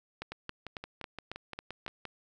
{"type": "two click trains", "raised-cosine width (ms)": 0.3, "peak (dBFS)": [-24, -22], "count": [11, 7], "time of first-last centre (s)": [[0.32, 2.053], [0.22, 1.864]], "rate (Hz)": [5.77, 3.65], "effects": []}